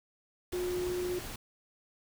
sine tone in noise, 359.4 Hz, F4, 50 cents sharp, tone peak -31 dBFS, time 0.53-1.19 s, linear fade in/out 5 ms, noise pink, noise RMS -42 dBFS, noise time 0.52-1.36 s, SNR +8 dB, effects none

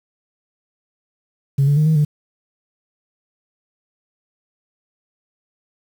sine tone with pitch steps, 138.2 / 143.9 / 152.9 / 158 / 148.9 Hz, C#3 / D3 / D#3 / D#3 / D3, -5 / -35 / -30 / +27 / +24 cents, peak -10 dBFS, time 1.58-2.05 s, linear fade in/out 10 ms, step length 94 ms, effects tanh soft clip ceiling -9 dBFS + 7-bit

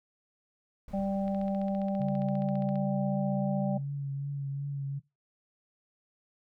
brown noise with exponential decay, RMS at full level -46 dBFS, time 0.88-4.52 s, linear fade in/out 2 ms, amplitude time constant 790 ms
harmonic tone, 196 Hz, G3, in tune, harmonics 1 / 3 / 4, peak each -30 / -34 / -38 dBFS, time 0.93-3.78 s, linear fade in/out 10 ms
click train, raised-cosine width 0.3 ms, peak -35 dBFS, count 23, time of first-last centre 1.28-2.757 s, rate 14.9 Hz
sine tone with vibrato, 140 Hz, C#3, 18 cents sharp, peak -31 dBFS, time 1.99-5 s, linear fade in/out 20 ms, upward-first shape triangle, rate 2.7 Hz, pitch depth 30 cents each way
effects noise-tail reverb RT60 0.2 s tail -18 dB re dry

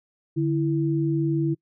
sine tone pair together, 146.73 / 329.6 Hz, D3 / E4, -1 / 0 cents, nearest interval octave + major second, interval 1401 cents, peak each -23 dBFS, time 0.36-1.55 s, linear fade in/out 20 ms, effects noise-tail reverb RT60 0.1 s tail -25 dB re dry

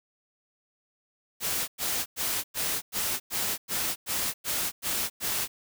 white noise bursts, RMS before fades -29 dBFS, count 11, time 1.4-5.48 s, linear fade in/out 50 ms, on 280 ms, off 100 ms, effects none

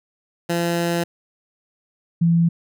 15% pulse / sine tone pair in turn, 170.9 / 168.26 Hz, F3 / E3, -37 / +36 cents, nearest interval unison, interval 27 cents, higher first, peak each -13 dBFS, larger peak neither, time 0.49-1.04 / 2.21-2.49 s, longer first, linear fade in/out 10 ms, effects none

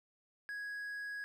triangle tone, 1661.2 Hz, G#6, in tune, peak -38 dBFS, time 0.49-1.24 s, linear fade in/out 0 ms, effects none

